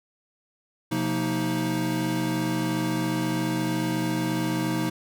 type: tone cluster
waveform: square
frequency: 128.5 / 176.9 / 231.2 / 314.2 Hz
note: C3 / F3 / A#3 / D#4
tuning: -31 / +23 / -14 / +17 cents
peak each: -32 / -31 / -33 / -28 dBFS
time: 0.91-4.9 s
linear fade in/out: 10 ms
effects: none